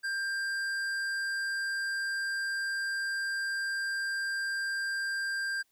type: tone with hard clipping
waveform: triangle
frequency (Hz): 1589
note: G6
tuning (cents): +23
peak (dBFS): -32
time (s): 0.03-5.63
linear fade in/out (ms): 20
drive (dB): 14
effects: white hiss -73 dBFS RMS until 5.71 s